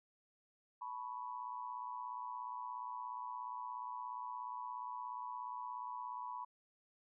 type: tone with amplitude modulation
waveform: sine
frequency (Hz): 987.8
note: B5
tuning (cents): 0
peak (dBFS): -38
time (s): 0.81-6.45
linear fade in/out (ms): 10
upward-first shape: sine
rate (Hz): 117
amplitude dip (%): 85
effects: none